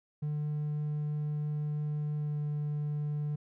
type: tone with pitch glide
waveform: triangle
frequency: 149.5 to 148.3 Hz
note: D3 to D3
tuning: +31 to +17 cents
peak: -28 dBFS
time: 0.22-3.36 s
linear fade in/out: 10 ms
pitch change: -14 cents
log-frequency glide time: 2.16-2.38 s
effects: tanh soft clip ceiling -24 dBFS